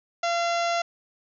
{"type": "harmonic tone with a mistuned harmonic", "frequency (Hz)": 685, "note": "F5", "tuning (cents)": -34, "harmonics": [1, 2, 3, 4, 5, 6, 7, 8, 9, 10], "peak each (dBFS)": [-24, -30, -34, -36, -38, -40, -41, -42, -43, -44], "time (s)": [0.23, 0.82], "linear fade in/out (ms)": 5, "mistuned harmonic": 10, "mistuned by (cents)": -42, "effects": []}